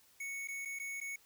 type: tone with dropouts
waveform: square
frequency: 2217 Hz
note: C#7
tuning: in tune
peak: -40 dBFS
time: 0.2-1.16 s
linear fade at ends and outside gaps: 5 ms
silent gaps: 0.475-0.484 / 0.651-0.655 / 0.789-0.797 / 1.003-1.012 s
effects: white hiss -66 dBFS RMS until 1.25 s